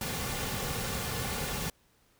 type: noise with comb filter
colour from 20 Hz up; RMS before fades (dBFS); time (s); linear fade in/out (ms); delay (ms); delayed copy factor
pink; -34; 0.01-1.7; 2; 3.1; -0.55
effects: pink hiss -67 dBFS RMS until 2.19 s